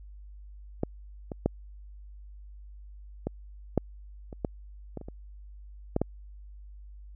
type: clicks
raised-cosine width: 2 ms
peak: -13 / -21 / -10 / -16 / -9 / -28 / -14 / -22 / -29 / -27 / -12 / -12 dBFS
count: 12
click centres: 0.834 / 1.318 / 1.46 / 3.27 / 3.777 / 4.328 / 4.448 / 4.973 / 5.013 / 5.085 / 5.964 / 6.016 s
effects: added 50 Hz sine -44 dBFS peak until 7.15 s